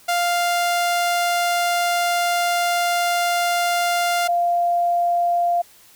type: tone pair in turn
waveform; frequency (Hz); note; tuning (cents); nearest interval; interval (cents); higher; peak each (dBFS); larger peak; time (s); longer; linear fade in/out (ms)
sawtooth / sine; 698.5 / 695.8; F5 / F5; 0 / -7; unison; 7; first; -14 / -16; first; 0.08-4.28 / 4.28-5.62; first; 10
effects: white hiss -50 dBFS RMS until 5.95 s